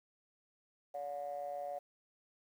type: ring-modulated tone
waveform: triangle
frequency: 73.42 Hz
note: D2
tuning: in tune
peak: -33 dBFS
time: 0.94-1.79 s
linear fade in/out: 10 ms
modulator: 646 Hz
effects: tanh soft clip ceiling -31 dBFS + 11-bit